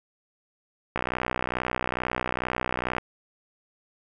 click train, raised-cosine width 0.5 ms, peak -11 dBFS, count 127, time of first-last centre 0.96-2.982 s, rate 62.3 Hz, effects none

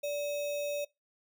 sine tone with sample-and-hold, 581 Hz, D5, 19 cents flat, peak -31 dBFS, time 0.03-0.85 s, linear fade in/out 10 ms, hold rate 3150 Hz, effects noise-tail reverb RT60 0.2 s tail -22 dB re dry

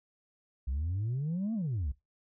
sine exponential two-way sweep, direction up then down, 61.74 to 233.1 to 61.74 Hz, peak -28 dBFS, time 0.67-1.92 s, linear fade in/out 10 ms, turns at 1.54 s, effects noise-tail reverb RT60 0.2 s tail -20 dB re dry + tanh soft clip ceiling -28 dBFS

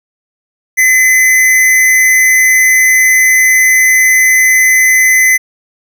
square tone with amplitude modulation, 2030 Hz, B6, 47 cents sharp, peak -4 dBFS, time 0.77-5.38 s, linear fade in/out 20 ms, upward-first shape sine, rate 218 Hz, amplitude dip 40%, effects none

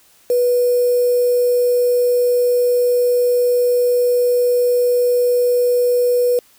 sine tone with quantisation, 490 Hz, B4, 14 cents flat, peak -12 dBFS, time 0.3-6.39 s, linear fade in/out 2 ms, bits 5, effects white hiss -52 dBFS RMS until 6.58 s

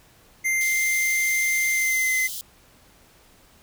square tone with pitch glide, 2093 to 2052 Hz, C7 to C7, 0 to -34 cents, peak -21 dBFS, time 0.44-2.28 s, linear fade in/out 20 ms, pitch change -34 cents, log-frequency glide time 1.71-2.12 s
white high-pass noise, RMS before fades -33 dBFS, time 0.61-2.41 s, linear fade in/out 0 ms, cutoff 3000 Hz, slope 96 dB/octave
effects pink hiss -55 dBFS RMS until 3.62 s

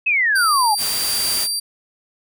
sine exponential sweep, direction down, 2630 to 806 Hz, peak -14 dBFS, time 0.06-0.75 s, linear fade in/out 10 ms
25% pulse tone with tremolo, 4699 Hz, D8, in tune, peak -14 dBFS, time 0.35-1.6 s, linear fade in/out 10 ms, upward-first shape triangle, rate 1.3 Hz, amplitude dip 25%
white noise, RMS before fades -25 dBFS, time 0.77-1.48 s, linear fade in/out 50 ms
effects none

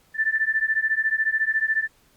sine beating tone pair, 1760 / 1774 Hz, A6 / A6, 0 / +14 cents, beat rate 14 Hz, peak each -23 dBFS, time 0.14-1.88 s, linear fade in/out 50 ms, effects pink hiss -60 dBFS RMS until 2.16 s + Opus 48 kbps

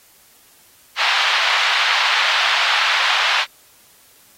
white band-pass noise, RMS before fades -18 dBFS, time 0.96-3.46 s, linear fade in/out 50 ms, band 800 to 3700 Hz, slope 24 dB/octave, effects white hiss -51 dBFS RMS until 4.37 s + AAC 48 kbps

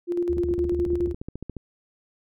sine tone with tremolo, 349.2 Hz, F4, in tune, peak -20 dBFS, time 0.07-1.14 s, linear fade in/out 50 ms, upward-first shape square, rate 9.6 Hz, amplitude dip 45%
sine tone bursts, 74.4 Hz, D2, 23 cents sharp, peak -29 dBFS, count 6, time 0.29-1.13 s, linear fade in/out 10 ms, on 120 ms, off 24 ms
click train, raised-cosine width 3 ms, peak -21 dBFS, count 18, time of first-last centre 0.37-1.567 s, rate 14.2 Hz
effects none

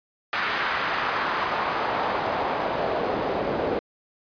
pink noise with band-pass filter sweep, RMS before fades -26 dBFS, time 0.33-3.79 s, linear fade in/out 0 ms, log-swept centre 1600 to 480 Hz, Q 1.4, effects resampled to 11025 Hz

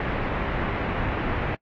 pink low-pass noise, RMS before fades -27 dBFS, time 0-1.55 s, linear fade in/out 2 ms, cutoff 2300 Hz, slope 24 dB/octave, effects noise-tail reverb RT60 0.1 s tail -23 dB re dry + AAC 32 kbps

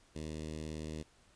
10% pulse tone with notch filter, 77.78 Hz, D#2, in tune, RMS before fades -42 dBFS, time 0.15-1.03 s, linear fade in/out 10 ms, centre 1300 Hz, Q 0.71, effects pink hiss -66 dBFS RMS until 1.35 s + resampled to 22050 Hz

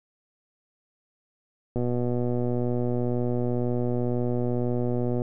click train, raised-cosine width 2 ms, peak -15 dBFS, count 423, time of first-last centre 1.76-5.219 s, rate 122 Hz, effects none

